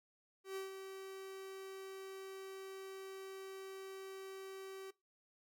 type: tone with ADSR envelope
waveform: 45% pulse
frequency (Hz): 384.9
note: G4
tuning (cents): -32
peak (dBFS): -40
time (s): 0.44-4.91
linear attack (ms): 120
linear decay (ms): 140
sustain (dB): -7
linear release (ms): 10
effects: noise-tail reverb RT60 0.2 s tail -20 dB re dry